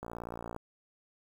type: click train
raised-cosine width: 1 ms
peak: -26 dBFS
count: 32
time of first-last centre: 0.03-0.564 s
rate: 58.1 Hz
effects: 9-bit